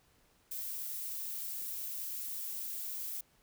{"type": "noise", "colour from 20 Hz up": "violet", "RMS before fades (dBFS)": -40, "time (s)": [0.51, 3.21], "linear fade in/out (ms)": 5, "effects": ["pink hiss -69 dBFS RMS until 3.42 s"]}